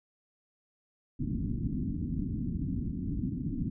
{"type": "low-pass noise", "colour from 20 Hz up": "white", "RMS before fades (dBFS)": -33, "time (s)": [1.19, 3.7], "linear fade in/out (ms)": 10, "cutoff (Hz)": 280, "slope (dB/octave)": 48, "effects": []}